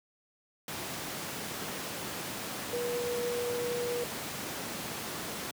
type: tone in noise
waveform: sine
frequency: 483 Hz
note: B4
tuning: 39 cents flat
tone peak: -31 dBFS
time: 2.73-4.04 s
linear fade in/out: 2 ms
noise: pink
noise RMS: -37 dBFS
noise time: 0.68-5.51 s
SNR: +3 dB
effects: high-pass 150 Hz 12 dB/octave